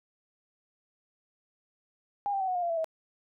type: tone with pitch steps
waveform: sine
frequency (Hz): 811 / 784.7 / 759.3 / 734.7 / 710.9 / 687.9 / 665.6 / 644.1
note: G#5 / G5 / F#5 / F#5 / F5 / F5 / E5 / E5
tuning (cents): -41 / +2 / +45 / -12 / +31 / -26 / +17 / -40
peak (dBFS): -27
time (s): 2.26-2.844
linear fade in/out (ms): 0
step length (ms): 73
effects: none